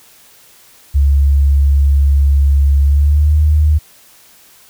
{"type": "tone with pitch glide", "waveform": "sine", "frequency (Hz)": [70, 75.9], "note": ["C#2", "D#2"], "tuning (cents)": [18, -42], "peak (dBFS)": -7, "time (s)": [0.94, 3.79], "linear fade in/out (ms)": 20, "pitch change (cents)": 140, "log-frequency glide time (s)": [2.83, 3.35], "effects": ["white hiss -45 dBFS RMS until 4.69 s"]}